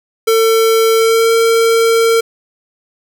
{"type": "tone with pitch glide", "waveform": "square", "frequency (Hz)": [450, 456.3], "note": ["A4", "A#4"], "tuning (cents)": [39, -37], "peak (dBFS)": -9, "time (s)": [0.27, 2.21], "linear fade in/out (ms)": 10, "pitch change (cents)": 24, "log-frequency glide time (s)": [0.97, 1.32], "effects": []}